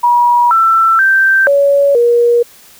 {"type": "tone with pitch steps", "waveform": "sine", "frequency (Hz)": [962, 1336, 1564, 563, 475.4], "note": ["B5", "E6", "G6", "C#5", "A#4"], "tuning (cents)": [-46, 23, -4, 27, 34], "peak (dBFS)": -6, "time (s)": [0.03, 2.43], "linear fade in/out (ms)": 10, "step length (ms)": 480, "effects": ["white hiss -41 dBFS RMS until 2.79 s"]}